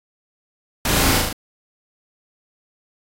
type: noise with echo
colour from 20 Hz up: pink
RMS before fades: -20 dBFS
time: 0.85-1.18 s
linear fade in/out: 2 ms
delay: 37 ms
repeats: 4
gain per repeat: -2 dB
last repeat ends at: 1.328 s
effects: AAC 48 kbps